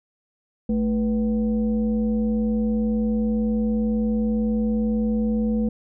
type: tone with frequency modulation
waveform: sine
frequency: 220 Hz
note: A3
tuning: in tune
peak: -19 dBFS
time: 0.69-5.69 s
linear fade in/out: 5 ms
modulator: 271 Hz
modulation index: 0.6
effects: none